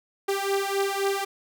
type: beating tone pair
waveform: sawtooth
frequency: 392.5 / 396.3 Hz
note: G4 / G4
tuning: +2 / +19 cents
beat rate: 3.8 Hz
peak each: -23 dBFS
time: 0.28-1.25 s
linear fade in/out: 10 ms
effects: none